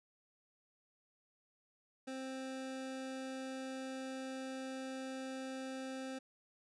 25% pulse tone, 263.2 Hz, C4, 10 cents sharp, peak -38 dBFS, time 2.07-6.19 s, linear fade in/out 10 ms, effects resampled to 22050 Hz

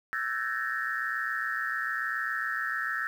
sine tone cluster, 1324 / 1518 / 1599 / 1719 / 1846 Hz, E6 / F#6 / G6 / A6 / A#6, +7 / +44 / +34 / -41 / -17 cents, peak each -34 / -37 / -37 / -34 / -34 dBFS, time 0.13-3.07 s, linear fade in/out 0 ms, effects tanh soft clip ceiling -18 dBFS + 9-bit

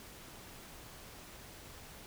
silence, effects pink hiss -52 dBFS RMS until 2.06 s

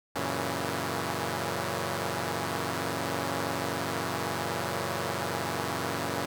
5% pulse chord, F# dominant seventh, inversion none, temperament equal, 92.5 / 116.54 / 138.59 / 164.81 Hz, F#2 / A#2 / C#3 / E3, 0 / 0 / 0 / 0 cents, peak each -24 dBFS, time 0.15-6.26 s, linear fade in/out 10 ms, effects none

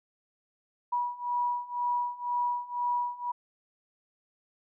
sine beating tone pair, 970 / 972 Hz, B5 / B5, -31 / -28 cents, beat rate 2 Hz, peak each -32 / -30 dBFS, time 0.92-3.32 s, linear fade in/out 10 ms, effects none

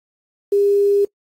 sine tone with quantisation, 403.3 Hz, G4, 49 cents sharp, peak -12 dBFS, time 0.52-1.05 s, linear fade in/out 5 ms, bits 7, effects noise-tail reverb RT60 0.1 s tail -26 dB re dry + AAC 48 kbps

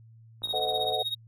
click train, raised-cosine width 1 ms, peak -34 dBFS, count 29, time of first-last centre 0.42-0.922 s, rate 55.8 Hz
triangle tone with tremolo, 3754 Hz, A#7, 11 cents sharp, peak -24 dBFS, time 0.43-1.15 s, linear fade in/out 10 ms, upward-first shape triangle, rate 16 Hz, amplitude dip 90%
sine chord, A diminished seventh, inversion none, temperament equal with one note detuned, 440 / 513.7 / 622.3 / 740 Hz, A4 / C5 / Eb5 / Gb5, 0 / -32 / 0 / 0 cents, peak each -34 / -35 / -34 / -30 dBFS, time 0.53-1.03 s, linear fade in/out 10 ms
effects added 113 Hz sine -50 dBFS peak until 1.27 s

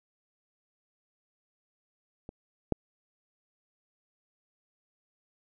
clicks, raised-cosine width 2 ms, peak -28 / -12 dBFS, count 2, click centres 2.291 / 2.723 s, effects none

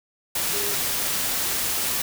sine tone in noise, 407.9 Hz, G#4, 31 cents flat, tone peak -32 dBFS, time 0.53-0.74 s, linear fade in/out 5 ms, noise white, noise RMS -25 dBFS, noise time 0.35-2.02 s, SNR -10 dB, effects none

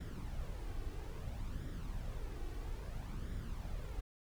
brown noise with flanger, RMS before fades -42 dBFS, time 0-4.01 s, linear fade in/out 10 ms, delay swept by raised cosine 0.56 to 2.66 ms, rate 0.6 Hz, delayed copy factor +0.5, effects none

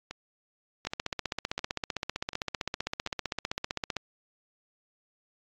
two click trains, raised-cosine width 0.2 ms, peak -20 / -13 dBFS, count 5 / 49, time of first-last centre 0.11-3.073 / 0.87-3.967 s, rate 1.35 / 15.5 Hz, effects low-pass 7000 Hz 12 dB/octave + AAC 32 kbps

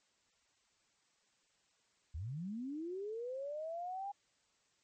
sine linear sweep, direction up, 67.5 to 814 Hz, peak -39 dBFS, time 2.14-4.12 s, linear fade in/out 10 ms, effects white hiss -75 dBFS RMS until 4.83 s + MP3 32 kbps

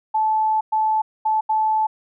sine tone bursts at uneven times, 870 Hz, A5, 20 cents flat, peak -16 dBFS, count 4, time 0.14-0.61 / 0.72-1.02 / 1.25-1.41 / 1.49-1.87 s, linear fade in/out 10 ms, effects none

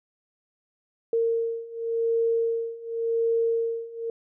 sine beating tone pair, 458.6 / 459.5 Hz, A#4 / A#4, -28 / -25 cents, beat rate 0.9 Hz, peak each -27 / -25 dBFS, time 1.13-4.1 s, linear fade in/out 2 ms, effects none

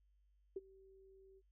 sine tone with ADSR envelope, 385 Hz, G4, 31 cents flat, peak -38 dBFS, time 0.56-1.42 s, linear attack 6 ms, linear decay 30 ms, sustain -23 dB, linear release 45 ms, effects added 50 Hz sine -70 dBFS peak until 1.51 s

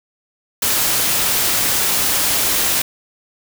white noise, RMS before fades -17 dBFS, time 0.62-2.82 s, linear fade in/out 5 ms, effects none

